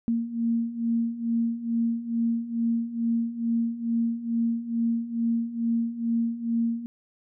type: beating tone pair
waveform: sine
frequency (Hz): 230 / 232.3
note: A#3 / A#3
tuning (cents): -23 / -6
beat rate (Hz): 2.3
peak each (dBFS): -29 / -25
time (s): 0.08-6.86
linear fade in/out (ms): 0
effects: none